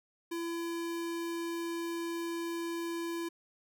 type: tone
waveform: square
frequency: 337.1 Hz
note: E4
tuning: 39 cents sharp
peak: -35 dBFS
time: 0.31-3.29 s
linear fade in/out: 10 ms
effects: none